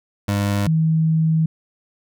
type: tone pair in turn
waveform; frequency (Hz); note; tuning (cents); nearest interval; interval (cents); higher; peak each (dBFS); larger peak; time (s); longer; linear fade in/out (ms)
25% pulse / sine; 101.3 / 159.97; G#2 / D#3; -43 / +48; minor sixth; 791; second; -14; neither; 0.28-0.67 / 0.67-1.46; second; 5
effects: none